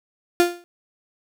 35% pulse tone with exponential decay, 349.2 Hz, F4, in tune, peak -9 dBFS, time 0.4-0.64 s, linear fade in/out 0 ms, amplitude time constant 51 ms, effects none

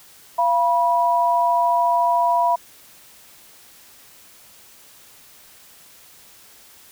sine tone pair together, 688 / 974.3 Hz, F5 / B5, -26 / -24 cents, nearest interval tritone, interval 602 cents, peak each -19 / -17 dBFS, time 0.38-2.56 s, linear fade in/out 10 ms, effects white hiss -48 dBFS RMS until 6.91 s

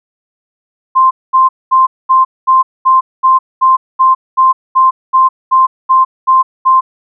sine tone bursts, 1046.5 Hz, C6, in tune, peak -4 dBFS, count 16, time 0.95-6.81 s, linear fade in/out 20 ms, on 160 ms, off 220 ms, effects none

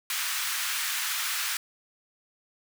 pink high-pass noise, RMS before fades -30 dBFS, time 0.1-1.57 s, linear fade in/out 2 ms, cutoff 1300 Hz, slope 24 dB/octave, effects none

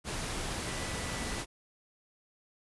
sine tone in noise, 1975.5 Hz, B6, in tune, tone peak -46 dBFS, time 0.64-1.44 s, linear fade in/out 50 ms, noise pink, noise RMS -36 dBFS, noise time 0.04-1.46 s, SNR -13 dB, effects resampled to 24000 Hz

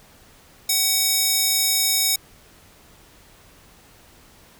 square tone with high-pass filter, 754 Hz, F#5, 32 cents sharp, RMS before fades -20 dBFS, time 0.69-2.16 s, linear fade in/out 5 ms, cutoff 5200 Hz, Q 0.86, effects pink hiss -51 dBFS RMS until 4.59 s

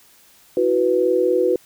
sine chord, E suspended second, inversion none, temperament equal, 329.6 / 370 / 493.9 Hz, E4 / F#4 / B4, 0 / 0 / 0 cents, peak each -23 / -18 / -18 dBFS, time 0.57-1.56 s, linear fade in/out 2 ms, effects white hiss -52 dBFS RMS until 1.65 s

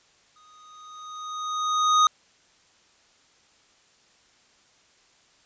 square tone with exponential growth, 1244.5 Hz, D#6, in tune, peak -15 dBFS, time 0.36-2.07 s, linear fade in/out 2 ms, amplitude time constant 370 ms, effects white hiss -60 dBFS RMS until 5.45 s + resampled to 16000 Hz

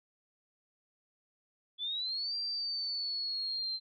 sine linear two-way sweep, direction up then down, 3424 to 4738 to 4116 Hz, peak -33 dBFS, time 1.78-3.8 s, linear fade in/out 50 ms, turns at 2.36 s, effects none

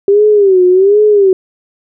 sine tone with vibrato, 391.8 Hz, G4, 1 cent flat, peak -4 dBFS, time 0.08-1.33 s, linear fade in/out 2 ms, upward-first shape sine, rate 1.3 Hz, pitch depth 140 cents each way, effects none

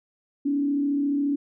sine tone with frequency modulation, 283.9 Hz, C#4, 41 cents sharp, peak -21 dBFS, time 0.45-1.36 s, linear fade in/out 10 ms, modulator 34.3 Hz, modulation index 0.44, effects none

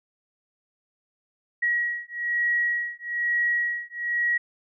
sine beating tone pair, 1908 / 1909.1 Hz, A#6 / A#6, +40 / +41 cents, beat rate 1.1 Hz, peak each -26 dBFS, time 1.62-4.38 s, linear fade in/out 10 ms, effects none

